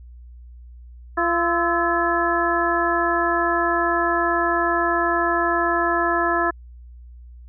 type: harmonic tone with a mistuned harmonic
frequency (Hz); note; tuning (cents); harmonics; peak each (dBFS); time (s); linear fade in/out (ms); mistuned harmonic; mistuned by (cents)
342.3; F4; -35; 1 / 2 / 3 / 4 / 5; -24 / -24 / -24 / -24 / -24; 1.17-6.51; 10; 4; -71
effects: added 60 Hz sine -39 dBFS peak until 7.48 s